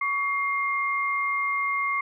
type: tone pair together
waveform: sine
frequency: 1124.8 / 2119 Hz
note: C#6 / C7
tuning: +25 / +21 cents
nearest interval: major seventh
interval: 1096 cents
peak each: -26 dBFS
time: 0.01-2.01 s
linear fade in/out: 5 ms
effects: none